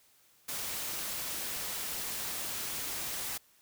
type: noise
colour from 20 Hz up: white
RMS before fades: -37 dBFS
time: 0.48-3.38 s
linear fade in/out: 10 ms
effects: white hiss -65 dBFS RMS until 3.61 s